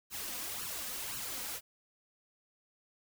white noise with flanger, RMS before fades -40 dBFS, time 0.1-1.61 s, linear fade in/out 50 ms, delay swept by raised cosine 0.7 to 4.1 ms, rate 1.9 Hz, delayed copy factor +0.7, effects none

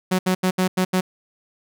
sawtooth tone bursts at uneven times, 185 Hz, F#3, in tune, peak -13 dBFS, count 6, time 0.11-0.19 / 0.26-0.35 / 0.43-0.51 / 0.58-0.68 / 0.77-0.85 / 0.93-1.01 s, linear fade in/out 10 ms, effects none

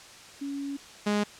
sine / sawtooth tone pair in turn, 280 / 207.4 Hz, C#4 / G#3, +18 / -2 cents, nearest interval perfect fourth, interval 520 cents, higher first, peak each -31 / -20 dBFS, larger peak second, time 0.41-0.77 / 1.06-1.24 s, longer first, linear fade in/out 10 ms, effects white hiss -48 dBFS RMS until 1.39 s + low-pass 7000 Hz 12 dB/octave

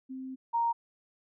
sine tone pair in turn, 261.5 / 931.9 Hz, C4 / A#5, -1 / -1 cents, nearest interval octave + minor seventh, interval 2200 cents, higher second, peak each -37 / -25 dBFS, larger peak second, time 0.09-0.36 / 0.53-0.73 s, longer first, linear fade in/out 20 ms, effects none

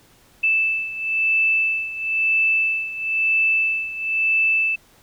sine beating tone pair, 2637 / 2638 Hz, E7 / E7, 0 / +1 cents, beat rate 1 Hz, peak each -19 / -23 dBFS, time 0.43-4.76 s, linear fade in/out 10 ms, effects pink hiss -54 dBFS RMS until 5.02 s

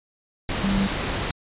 sine tone in noise, 196 Hz, G3, in tune, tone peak -20 dBFS, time 0.64-0.87 s, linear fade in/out 2 ms, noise pink, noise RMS -26 dBFS, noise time 0.49-1.31 s, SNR +3 dB, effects resampled to 8000 Hz

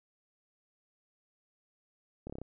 slowing click train, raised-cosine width 2 ms, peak -28 dBFS, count 6, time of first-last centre 2.27-2.416 s, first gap 27 ms, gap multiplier 1.04, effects none

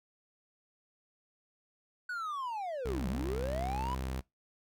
triangle linear two-way sweep, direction down then up, 1497 to 164.81 to 1016 Hz, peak -33 dBFS, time 2.09-3.95 s, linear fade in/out 5 ms, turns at 3.08 s
sawtooth tone, 65.2 Hz, C2, 5 cents flat, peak -31 dBFS, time 2.85-4.21 s, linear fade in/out 10 ms
effects noise-tail reverb RT60 0.2 s tail -23 dB re dry

